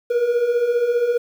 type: beating tone pair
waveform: triangle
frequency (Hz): 466.2 / 481.2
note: A#4 / B4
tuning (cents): 0 / -45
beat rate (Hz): 15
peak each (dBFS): -22 / -15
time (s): 0.1-1.18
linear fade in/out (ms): 10
effects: 8-bit